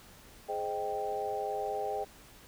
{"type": "chord", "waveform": "sine", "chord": "Ab major seventh", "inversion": "none", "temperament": "equal with one note detuned", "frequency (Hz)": [419.2, 523.3, 622.3, 784], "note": ["Ab4", "C5", "Eb5", "G5"], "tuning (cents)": [16, 0, 0, 0], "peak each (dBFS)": [-37, -40, -39, -35], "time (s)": [0.48, 2.05], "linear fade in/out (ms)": 20, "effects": ["pink hiss -55 dBFS RMS until 2.47 s"]}